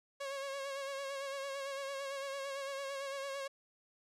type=tone with vibrato; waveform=sawtooth; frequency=550 Hz; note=C#5; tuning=14 cents flat; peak=-35 dBFS; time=0.2-3.48 s; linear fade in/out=10 ms; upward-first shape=sine; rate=8.9 Hz; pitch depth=38 cents each way; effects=low-pass 9000 Hz 12 dB/octave